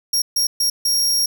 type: tone bursts at uneven times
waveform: sawtooth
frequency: 5588 Hz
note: F8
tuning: in tune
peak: -13 dBFS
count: 4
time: 0.13-0.22 / 0.36-0.47 / 0.6-0.7 / 0.85-1.26 s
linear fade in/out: 5 ms
effects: none